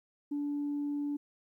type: tone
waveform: sine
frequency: 289.4 Hz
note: D4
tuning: 25 cents flat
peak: -30 dBFS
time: 0.31-1.17 s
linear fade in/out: 10 ms
effects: tanh soft clip ceiling -28 dBFS + 12-bit